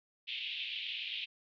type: band-pass noise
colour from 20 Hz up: pink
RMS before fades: -40 dBFS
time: 0.27-1.26 s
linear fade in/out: 20 ms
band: 2500 to 3600 Hz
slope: 48 dB/octave
effects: none